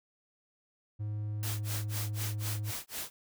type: tone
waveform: triangle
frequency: 105.4 Hz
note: G#2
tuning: 26 cents sharp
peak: -31 dBFS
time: 0.99-2.72 s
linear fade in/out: 20 ms
type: noise with tremolo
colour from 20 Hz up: white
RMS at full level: -37 dBFS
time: 1.43-3.1 s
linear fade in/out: 0 ms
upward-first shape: sine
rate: 4 Hz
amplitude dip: 100%
effects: none